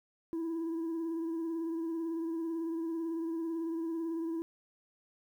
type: tone with vibrato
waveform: sine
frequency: 329.3 Hz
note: E4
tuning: 2 cents flat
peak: -30 dBFS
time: 0.33-4.42 s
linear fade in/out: 0 ms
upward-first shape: triangle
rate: 18 Hz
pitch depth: 41 cents each way
effects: tanh soft clip ceiling -32 dBFS + 11-bit